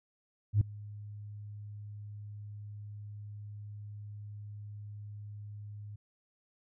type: tone with ADSR envelope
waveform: sine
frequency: 103.83 Hz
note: G#2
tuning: in tune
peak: -18 dBFS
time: 0.53-5.96 s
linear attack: 80 ms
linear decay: 4 ms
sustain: -24 dB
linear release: 7 ms
effects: tanh soft clip ceiling -18 dBFS